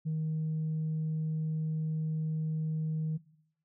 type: tone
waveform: sine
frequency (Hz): 157.1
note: D#3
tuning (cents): +17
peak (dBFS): -28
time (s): 0.05-3.18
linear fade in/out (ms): 20
effects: noise-tail reverb RT60 0.7 s tail -19 dB re dry + tanh soft clip ceiling -27 dBFS